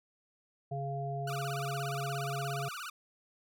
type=harmonic tone; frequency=138.59 Hz; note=C#3; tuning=in tune; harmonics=1 / 3 / 5; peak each=-36 / -43 / -38 dBFS; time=0.71-2.69 s; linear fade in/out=10 ms
type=tone with vibrato; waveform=sawtooth; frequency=1315 Hz; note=E6; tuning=5 cents flat; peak=-36 dBFS; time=1.27-2.9 s; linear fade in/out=5 ms; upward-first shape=sine; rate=17 Hz; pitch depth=230 cents each way
effects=none

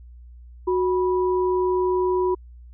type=tone pair together; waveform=sine; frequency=367.5 / 980 Hz; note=F#4 / B5; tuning=-12 / -14 cents; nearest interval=octave + perfect fourth; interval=1698 cents; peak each=-19 / -26 dBFS; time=0.67-2.35 s; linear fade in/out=10 ms; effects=added 60 Hz sine -41 dBFS peak until 2.73 s

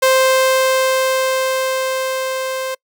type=tone with level ramp; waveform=sawtooth; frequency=523.3 Hz; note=C5; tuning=in tune; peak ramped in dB=-6 to -17 dBFS; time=0.02-2.75 s; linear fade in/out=10 ms; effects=noise-tail reverb RT60 0.1 s tail -26 dB re dry

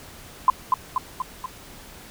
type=tone with echo; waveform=sine; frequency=1025 Hz; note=C6; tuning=36 cents flat; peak=-10 dBFS; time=0.48-0.5 s; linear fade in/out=2 ms; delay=240 ms; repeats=4; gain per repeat=-4 dB; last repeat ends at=1.46 s; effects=pink hiss -44 dBFS RMS until 2.1 s

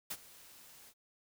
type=noise with ADSR envelope; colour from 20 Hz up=white; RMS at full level=-38 dBFS; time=0.1-0.94 s; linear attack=11 ms; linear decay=51 ms; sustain=-19 dB; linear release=57 ms; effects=none

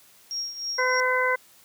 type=tone with tremolo; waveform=sine; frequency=5588 Hz; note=F8; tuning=in tune; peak=-26 dBFS; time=0.31-1 s; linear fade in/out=0 ms; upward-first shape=triangle; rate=3.2 Hz; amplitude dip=75%
type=harmonic tone; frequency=508 Hz; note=B4; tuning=49 cents sharp; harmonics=1 / 2 / 3 / 4; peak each=-26 / -26 / -26 / -26 dBFS; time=0.78-1.36 s; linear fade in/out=10 ms
effects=white hiss -55 dBFS RMS until 1.64 s + high-pass 80 Hz 12 dB/octave

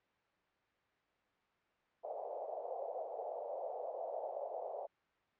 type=band-pass noise; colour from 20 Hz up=white; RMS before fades=-43 dBFS; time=2.03-4.87 s; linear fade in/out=20 ms; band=500 to 730 Hz; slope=48 dB/octave; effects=white hiss -75 dBFS RMS until 5.39 s + low-pass 2000 Hz 12 dB/octave

